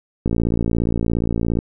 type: click train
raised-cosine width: 3 ms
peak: -7 dBFS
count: 77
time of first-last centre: 0.26-1.589 s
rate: 57.2 Hz
effects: none